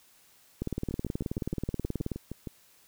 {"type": "two click trains", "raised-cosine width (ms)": 3, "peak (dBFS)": [-18, -23], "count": [29, 11], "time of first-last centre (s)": [[0.62, 2.117], [0.91, 2.473]], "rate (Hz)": [18.7, 6.4], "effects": ["white hiss -61 dBFS RMS until 2.87 s"]}